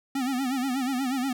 square tone with vibrato, 260.8 Hz, C4, 5 cents flat, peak -26 dBFS, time 0.15-1.33 s, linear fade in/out 5 ms, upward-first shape sine, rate 8.3 Hz, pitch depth 110 cents each way, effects none

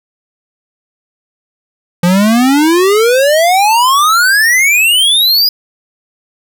square exponential sweep, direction up, 170.9 to 4986 Hz, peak -7 dBFS, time 2.03-5.49 s, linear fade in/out 5 ms, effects none

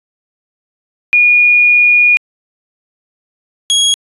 sine / sawtooth tone pair in turn, 2441 / 3310 Hz, D#7 / G#7, -34 / -6 cents, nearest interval perfect fourth, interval 528 cents, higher second, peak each -5 dBFS, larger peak neither, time 1.13-2.17 / 3.7-3.94 s, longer first, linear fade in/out 0 ms, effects resampled to 24000 Hz

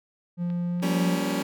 triangle tone with pitch glide, 174.61 to 179.31 Hz, F3 to F3, 0 to +46 cents, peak -23 dBFS, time 0.37-1.22 s, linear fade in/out 50 ms, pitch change +46 cents, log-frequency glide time 0.67-1.08 s
clicks, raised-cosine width 0.3 ms, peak -32 / -34 / -27 / -36 dBFS, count 4, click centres 0.502 / 0.8 / 1.014 / 1.056 s
sawtooth chord, G half-diminished seventh, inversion third, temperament just, 176.4 / 196 / 235.2 / 282.2 Hz, F3 / G3 / Bb3 / Db4, +18 / 0 / +16 / +31 cents, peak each -27 / -26 / -28 / -25 dBFS, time 0.82-1.43 s, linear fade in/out 10 ms
effects none

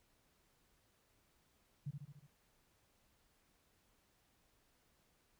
sine tone with echo, 143.4 Hz, D3, 41 cents flat, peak -39 dBFS, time 1.86-1.91 s, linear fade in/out 10 ms, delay 72 ms, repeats 5, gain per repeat -4 dB, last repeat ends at 2.27 s, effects pink hiss -75 dBFS RMS until 5.39 s

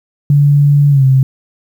sine tone with pitch glide, 143.9 to 132.72 Hz, D3 to C3, -35 to +25 cents, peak -5 dBFS, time 0.3-1.23 s, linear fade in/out 2 ms, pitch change -140 cents, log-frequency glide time 0.9-1.04 s, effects 7-bit

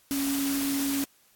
sine tone in noise, 277.2 Hz, C#4, in tune, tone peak -26 dBFS, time 0.11-1.04 s, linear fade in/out 0 ms, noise white, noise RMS -33 dBFS, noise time 0.11-1.04 s, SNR +4 dB, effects white hiss -62 dBFS RMS until 1.35 s + AAC 64 kbps

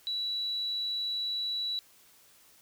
sine tone, 3931 Hz, B7, 9 cents flat, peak -30 dBFS, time 0.07-1.79 s, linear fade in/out 0 ms, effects white hiss -60 dBFS RMS until 2.61 s

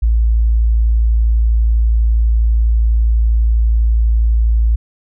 sine tone, 56.1 Hz, A1, 34 cents sharp, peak -9 dBFS, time 0.02-4.76 s, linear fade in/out 10 ms, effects none

